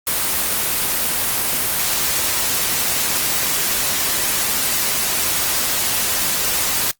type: noise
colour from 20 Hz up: white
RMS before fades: -19 dBFS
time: 0.07-6.91 s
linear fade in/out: 0 ms
effects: noise-tail reverb RT60 0.1 s tail -18 dB re dry + Opus 24 kbps